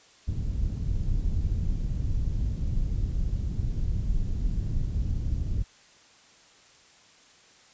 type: low-pass noise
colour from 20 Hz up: pink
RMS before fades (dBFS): -27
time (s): 0.27-5.64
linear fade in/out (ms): 20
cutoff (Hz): 110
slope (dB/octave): 12
effects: white hiss -56 dBFS RMS until 7.73 s + resampled to 16000 Hz